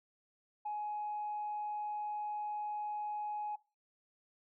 sine tone, 839 Hz, G#5, 17 cents sharp, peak -35 dBFS, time 0.65-3.56 s, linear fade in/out 10 ms, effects noise-tail reverb RT60 0.3 s tail -20 dB re dry + tanh soft clip ceiling -32 dBFS

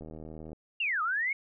click train, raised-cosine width 2 ms, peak -31 dBFS, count 42, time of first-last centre 0.01-0.531 s, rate 78.7 Hz
sine linear two-way sweep, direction down then up, 2866 to 1207 to 2226 Hz, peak -27 dBFS, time 0.8-1.33 s, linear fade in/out 5 ms, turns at 1.02 s
effects none

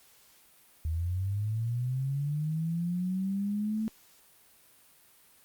sine linear sweep, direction up, 77.2 to 221.9 Hz, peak -28 dBFS, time 0.85-3.88 s, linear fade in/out 0 ms, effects white hiss -60 dBFS RMS until 5.44 s + Opus 48 kbps

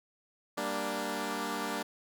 10% pulse chord, G minor, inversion none, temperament equal, 196 / 233.1 / 293.7 Hz, G3 / Bb3 / D4, 0 / 0 / 0 cents, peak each -30 / -29 / -28 dBFS, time 0.57-1.83 s, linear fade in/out 10 ms, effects none

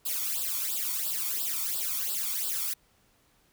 blue noise with flanger, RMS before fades -31 dBFS, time 0.05-2.74 s, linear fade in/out 10 ms, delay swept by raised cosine 0.23 to 0.91 ms, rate 2.9 Hz, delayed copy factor +0.9, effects pink hiss -66 dBFS RMS until 3.52 s

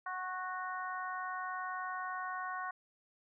harmonic tone with a mistuned harmonic, 370 Hz, F#4, in tune, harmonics 2 / 3 / 4 / 5, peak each -43 / -40 / -43 / -47 dBFS, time 0.06-2.71 s, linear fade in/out 5 ms, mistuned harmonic 3, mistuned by -17 cents, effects none

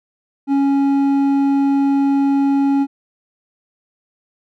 sine tone with hard clipping, 277.2 Hz, C#4, in tune, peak -14 dBFS, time 0.47-2.87 s, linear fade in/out 50 ms, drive 6 dB, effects none

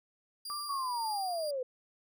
sawtooth tone with tremolo, 4807 Hz, D8, 39 cents sharp, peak -35 dBFS, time 0.45-1.51 s, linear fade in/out 5 ms, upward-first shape triangle, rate 1.9 Hz, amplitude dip 40%
sine tone with exponential decay, 1174.7 Hz, D6, in tune, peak -36 dBFS, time 0.5-1.56 s, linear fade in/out 0 ms, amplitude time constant 230 ms
sine linear sweep, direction down, 1138 to 493.9 Hz, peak -32 dBFS, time 0.69-1.63 s, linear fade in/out 5 ms
effects none

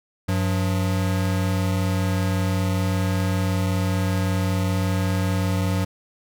square tone pair together, 95.99 / 181.2 Hz, G2 / F#3, -36 / -36 cents, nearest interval major seventh, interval 1100 cents, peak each -22 / -26 dBFS, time 0.28-5.85 s, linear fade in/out 10 ms, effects none

